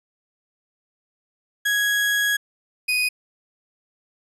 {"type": "tone pair in turn", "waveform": "35% pulse", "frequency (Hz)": [1661.2, 2489], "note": ["G#6", "D#7"], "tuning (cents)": [0, 0], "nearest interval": "perfect fifth", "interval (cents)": 700, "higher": "second", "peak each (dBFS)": -17, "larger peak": "neither", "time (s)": [[1.65, 2.37], [2.88, 3.09]], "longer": "first", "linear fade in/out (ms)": 10, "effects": ["resampled to 32000 Hz"]}